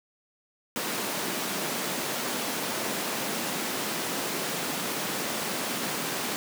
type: high-pass noise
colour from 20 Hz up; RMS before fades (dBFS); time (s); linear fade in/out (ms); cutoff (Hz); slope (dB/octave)
pink; -31; 0.76-6.36; 0; 180; 24
effects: none